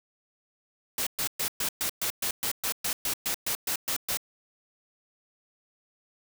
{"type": "noise bursts", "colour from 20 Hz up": "white", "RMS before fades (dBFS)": -29, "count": 16, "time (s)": [0.98, 4.172], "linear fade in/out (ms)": 2, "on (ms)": 87, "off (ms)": 120, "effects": []}